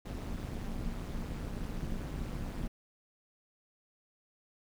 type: noise with amplitude modulation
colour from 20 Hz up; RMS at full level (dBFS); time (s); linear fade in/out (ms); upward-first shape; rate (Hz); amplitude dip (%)
brown; -34; 0.05-2.68; 10; sine; 201; 85
effects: none